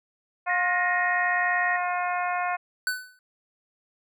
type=harmonic tone; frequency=356.9 Hz; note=F4; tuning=38 cents sharp; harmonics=2 / 3 / 4 / 5 / 6 / 7; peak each=-27 / -31 / -33 / -35 / -37 / -38 dBFS; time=0.46-2.57 s; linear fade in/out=20 ms
type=tone; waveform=sine; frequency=1864.7 Hz; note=A#6; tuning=in tune; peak=-24 dBFS; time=0.49-1.77 s; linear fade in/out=10 ms
type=tone with exponential decay; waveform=square; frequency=1501 Hz; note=F#6; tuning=24 cents sharp; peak=-22 dBFS; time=2.87-3.19 s; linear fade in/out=1 ms; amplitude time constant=69 ms
effects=none